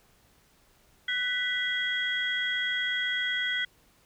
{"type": "tone cluster", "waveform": "sine", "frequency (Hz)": [1496, 1968, 3290], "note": ["F#6", "B6", "G#7"], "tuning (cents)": [19, -7, -17], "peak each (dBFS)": [-32, -29, -31], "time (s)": [1.08, 3.65], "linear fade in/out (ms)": 5, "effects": ["tanh soft clip ceiling -17 dBFS", "pink hiss -63 dBFS RMS until 4.05 s"]}